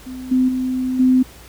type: tone with level steps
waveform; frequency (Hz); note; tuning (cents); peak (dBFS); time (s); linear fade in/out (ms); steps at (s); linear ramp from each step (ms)
sine; 256.4; C4; -35; -28 / -12 / -18 / -10; 0.06-1.23; 10; 0.31 / 0.48 / 0.99; 10
effects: added 60 Hz sine -43 dBFS peak until 1.48 s + pink hiss -43 dBFS RMS until 1.48 s